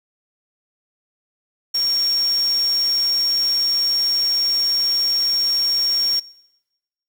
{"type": "tone in noise", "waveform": "sine", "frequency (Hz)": 5540, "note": "F8", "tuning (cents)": -15, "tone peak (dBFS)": -17, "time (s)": [1.74, 6.2], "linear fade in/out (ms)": 10, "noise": "white", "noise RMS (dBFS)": -35, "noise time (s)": [1.74, 6.2], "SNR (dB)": 15, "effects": ["noise-tail reverb RT60 1.0 s tail -22 dB re dry"]}